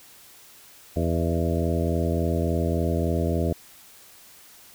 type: harmonic tone with a mistuned harmonic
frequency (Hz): 83.5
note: E2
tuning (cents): +23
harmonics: 1 / 2 / 3 / 4 / 5 / 6 / 7 / 8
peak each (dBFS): -25 / -28 / -30 / -31 / -32 / -33 / -33 / -34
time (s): 0.96-3.53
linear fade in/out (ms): 5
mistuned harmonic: 7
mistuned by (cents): +38
effects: white hiss -50 dBFS RMS until 4.74 s